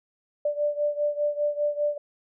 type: beating tone pair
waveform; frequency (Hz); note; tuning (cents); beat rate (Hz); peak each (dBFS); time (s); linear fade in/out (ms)
sine; 587.3 / 592.3; D5 / D5; 0 / +15; 5; -25 / -28; 0.45-1.98; 5
effects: none